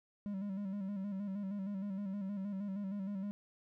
triangle tone with vibrato, 197.7 Hz, G3, 15 cents sharp, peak -35 dBFS, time 0.26-3.31 s, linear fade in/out 0 ms, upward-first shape square, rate 6.4 Hz, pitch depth 58 cents each way, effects none

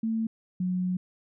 sine tone pair in turn, 223.8 / 182.36 Hz, A3 / F#3, +30 / -25 cents, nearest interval major third, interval 355 cents, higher first, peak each -25 dBFS, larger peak neither, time 0.03-0.27 / 0.6-0.97 s, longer second, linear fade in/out 5 ms, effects none

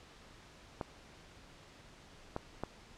clicks, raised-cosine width 1 ms, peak -22 dBFS, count 3, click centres 0.812 / 2.364 / 2.636 s, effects pink hiss -57 dBFS RMS until 2.97 s + low-pass 6000 Hz 12 dB/octave

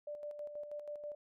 sine tone with tremolo, 590 Hz, D5, 8 cents sharp, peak -40 dBFS, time 0.07-1.15 s, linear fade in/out 5 ms, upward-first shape square, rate 6.2 Hz, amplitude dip 50%, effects none

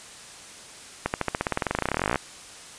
accelerating click train, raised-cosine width 0.5 ms, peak -8 dBFS, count 30, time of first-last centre 1.06-2.158 s, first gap 79 ms, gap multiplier 0.94, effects white hiss -44 dBFS RMS until 2.78 s + resampled to 22050 Hz

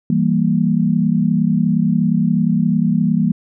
sine chord, E diminished, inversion none, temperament equal, 164.81 / 196 / 233.1 Hz, E3 / G3 / Bb3, 0 / 0 / 0 cents, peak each -17 dBFS, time 0.1-3.32 s, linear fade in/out 2 ms, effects none

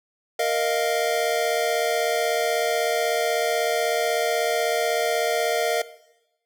square chord, Bb suspended fourth, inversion none, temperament equal, 466.2 / 622.3 / 698.5 Hz, Bb4 / Eb5 / F5, 0 / 0 / 0 cents, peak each -26 dBFS, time 0.39-5.82 s, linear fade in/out 5 ms, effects noise-tail reverb RT60 0.9 s tail -17 dB re dry

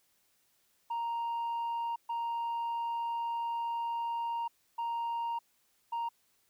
sine tone bursts at uneven times, 932.3 Hz, A#5, in tune, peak -29 dBFS, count 4, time 0.9-1.96 / 2.09-4.48 / 4.78-5.39 / 5.92-6.09 s, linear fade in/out 10 ms, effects tanh soft clip ceiling -31 dBFS + white hiss -72 dBFS RMS until 6.49 s

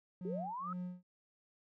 triangle tone with tremolo, 180 Hz, F#3, 47 cents flat, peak -36 dBFS, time 0.21-1.03 s, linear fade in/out 2 ms, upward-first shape sine, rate 2.1 Hz, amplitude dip 100%
sine linear sweep, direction up, 361.7 to 1318.5 Hz, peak -39 dBFS, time 0.25-0.73 s, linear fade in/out 2 ms
effects none

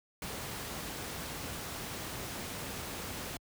pink noise, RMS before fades -40 dBFS, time 0.22-3.37 s, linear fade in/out 2 ms, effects high-pass 60 Hz 12 dB/octave

